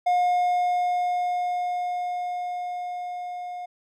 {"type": "tone with level ramp", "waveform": "triangle", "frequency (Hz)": 716, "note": "F5", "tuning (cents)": 43, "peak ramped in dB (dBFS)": [-16, -30], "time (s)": [0.06, 3.66], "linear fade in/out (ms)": 10, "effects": []}